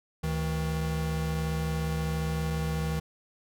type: tone pair together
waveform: square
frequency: 73.42 / 158.93 Hz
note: D2 / D#3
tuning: 0 / +37 cents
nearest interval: octave + minor second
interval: 1337 cents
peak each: -33 / -30 dBFS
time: 0.23-3 s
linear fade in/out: 10 ms
effects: none